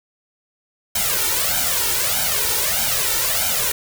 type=noise with flanger; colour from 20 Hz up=white; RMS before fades=-20 dBFS; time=0.95-3.72 s; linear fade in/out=5 ms; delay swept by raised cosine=1.3 to 2.22 ms; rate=1.6 Hz; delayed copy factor=+0.95; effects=none